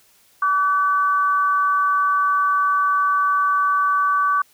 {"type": "tone pair together", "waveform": "sine", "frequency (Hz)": [1150, 1507], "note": ["D6", "F#6"], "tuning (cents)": [-37, 31], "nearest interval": "perfect fourth", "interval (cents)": 468, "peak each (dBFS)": [-16, -23], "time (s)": [0.42, 4.42], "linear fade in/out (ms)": 5, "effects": ["white hiss -56 dBFS RMS until 4.53 s"]}